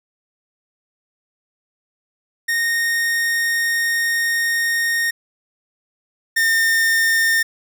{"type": "tone pair in turn", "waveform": "45% pulse", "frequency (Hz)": [1850, 1817.2], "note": ["A#6", "A#6"], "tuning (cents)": [-14, -45], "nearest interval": "unison", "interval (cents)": 31, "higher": "first", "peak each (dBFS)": [-17, -14], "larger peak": "second", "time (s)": [[2.48, 5.11], [6.36, 7.43]], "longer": "first", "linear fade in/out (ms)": 10, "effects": []}